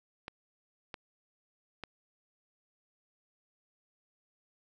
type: clicks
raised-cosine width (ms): 0.3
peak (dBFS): -24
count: 3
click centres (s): 0.281 / 0.942 / 1.837
effects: none